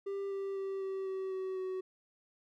triangle tone with pitch steps, 395.6 / 392 / 388.4 / 384.8 / 381.2 / 377.7 / 374.3 Hz, G4 / G4 / G4 / G4 / G4 / F#4 / F#4, +16 / 0 / -16 / -32 / -48 / +36 / +20 cents, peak -33 dBFS, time 0.06-1.81 s, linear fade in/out 10 ms, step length 250 ms, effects none

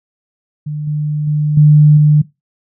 sine tone with level steps, 150 Hz, D3, 37 cents sharp, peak -18 / -14 / -11 / -3 / -5 dBFS, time 0.66-2.22 s, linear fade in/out 10 ms, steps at 0.87 / 1.27 / 1.57 / 1.97 s, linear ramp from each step 5 ms, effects noise-tail reverb RT60 0.2 s tail -19 dB re dry

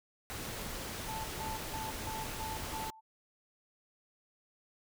pink noise, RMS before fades -41 dBFS, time 0.3-2.9 s, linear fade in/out 0 ms
sine tone with tremolo, 880 Hz, A5, in tune, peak -39 dBFS, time 1.07-3.01 s, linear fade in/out 20 ms, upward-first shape square, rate 3 Hz, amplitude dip 80%
effects none

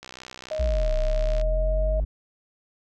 click train, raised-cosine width 0.2 ms, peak -22 dBFS, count 89, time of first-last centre 0.03-1.414 s, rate 63.6 Hz
sine tone with pitch glide, 623 to 627.7 Hz, D#5 to D#5, +2 to +15 cents, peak -26 dBFS, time 0.51-2 s, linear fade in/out 2 ms, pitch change +13 cents, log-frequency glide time 1.39-1.69 s
triangle linear two-way sweep, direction down then up, 65.1 to 31.35 to 51.4 Hz, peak -19 dBFS, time 0.59-2.05 s, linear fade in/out 10 ms, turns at 0.94 s
effects none

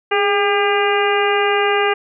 harmonic tone with a mistuned harmonic, 401.9 Hz, G4, 43 cents sharp, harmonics 1 / 2 / 3 / 4 / 5 / 6 / 7, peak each -17 / -20 / -22 / -23 / -24 / -25 / -25 dBFS, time 0.11-1.94 s, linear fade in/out 10 ms, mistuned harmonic 1, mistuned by +45 cents, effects none

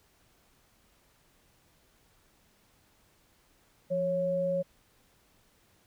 sine tone pair together, 173.21 / 551 Hz, F3 / C#5, -14 / -11 cents, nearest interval octave + minor sixth, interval 2003 cents, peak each -35 / -27 dBFS, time 3.9-4.63 s, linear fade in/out 20 ms, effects pink hiss -66 dBFS RMS until 5.86 s

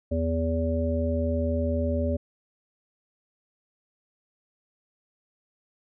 harmonic tone, 82 Hz, E2, 9 cents flat, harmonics 1 / 3 / 5 / 7, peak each -26 / -29 / -35 / -29 dBFS, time 0.11-2.17 s, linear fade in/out 10 ms, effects none

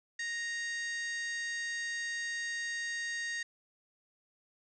harmonic tone, 932.3 Hz, A#5, in tune, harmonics 2 / 3 / 4 / 5 / 6 / 7 / 8 / 9, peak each -35 / -51 / -47 / -48 / -55 / -46 / -59 / -55 dBFS, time 0.19-3.43 s, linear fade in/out 5 ms, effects none

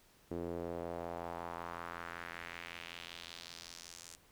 sawtooth tone with band-pass filter sweep, 85.3 Hz, F2, 40 cents flat, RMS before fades -45 dBFS, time 0.31-4.16 s, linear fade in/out 0 ms, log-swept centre 370 to 7500 Hz, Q 1.9, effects pink hiss -66 dBFS RMS until 4.31 s

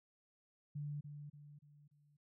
sine tone with echo, 146.4 Hz, D3, 5 cents flat, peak -40 dBFS, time 0.75-1.01 s, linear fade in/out 10 ms, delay 290 ms, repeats 4, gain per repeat -7 dB, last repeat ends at 2.17 s, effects none

